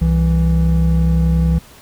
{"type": "tone pair together", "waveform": "triangle", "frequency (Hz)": [65.4, 164.81], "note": ["C2", "E3"], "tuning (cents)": [0, 0], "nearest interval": "octave + major third", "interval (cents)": 1600, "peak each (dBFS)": -12, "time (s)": [0.01, 1.59], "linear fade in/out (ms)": 10, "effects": ["pink hiss -43 dBFS RMS until 1.81 s"]}